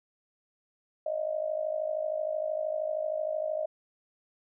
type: tone with amplitude modulation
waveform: sine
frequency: 622.3 Hz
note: D#5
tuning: in tune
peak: -25 dBFS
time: 1.06-3.66 s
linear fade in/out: 5 ms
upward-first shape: sine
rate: 53 Hz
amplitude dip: 80%
effects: none